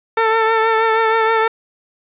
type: tone with vibrato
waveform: 15% pulse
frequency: 446.8 Hz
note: A4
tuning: 27 cents sharp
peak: -6 dBFS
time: 0.17-1.48 s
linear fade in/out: 5 ms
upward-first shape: triangle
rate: 6.3 Hz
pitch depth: 32 cents each way
effects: resampled to 8000 Hz + 8-bit